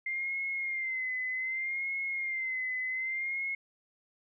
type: tone with vibrato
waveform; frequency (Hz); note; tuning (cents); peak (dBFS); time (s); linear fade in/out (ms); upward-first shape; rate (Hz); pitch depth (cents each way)
sine; 2093; C7; 0; -31; 0.06-3.55; 5; sine; 0.65; 61
effects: none